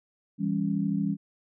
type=chord; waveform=sine; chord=C# diminished; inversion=first; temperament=just; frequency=166.31 / 199.57 / 277.2 Hz; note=E3 / G3 / C#4; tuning=+16 / +31 / 0 cents; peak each=-30 / -27 / -31 dBFS; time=0.38-1.17 s; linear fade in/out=50 ms; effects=none